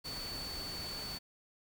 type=tone in noise; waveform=sine; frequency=4482 Hz; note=C#8; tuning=18 cents sharp; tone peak=-41 dBFS; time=0.04-1.19 s; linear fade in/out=20 ms; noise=pink; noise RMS=-45 dBFS; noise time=0.04-1.19 s; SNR=+1 dB; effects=none